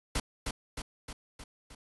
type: noise with echo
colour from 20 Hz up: pink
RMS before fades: -30 dBFS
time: 0.15-0.2 s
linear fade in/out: 5 ms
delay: 310 ms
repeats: 5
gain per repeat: -4 dB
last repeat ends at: 1.75 s
effects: resampled to 24000 Hz